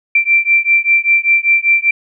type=beating tone pair; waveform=sine; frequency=2349 / 2354.1 Hz; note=D7 / D7; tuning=0 / +4 cents; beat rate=5.1 Hz; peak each=-12 dBFS; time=0.15-1.91 s; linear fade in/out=5 ms; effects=none